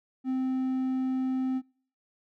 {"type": "tone", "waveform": "triangle", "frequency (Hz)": 260, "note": "C4", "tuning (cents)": -11, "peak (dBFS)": -24, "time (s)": [0.24, 1.62], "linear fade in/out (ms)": 50, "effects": ["noise-tail reverb RT60 0.5 s tail -25 dB re dry"]}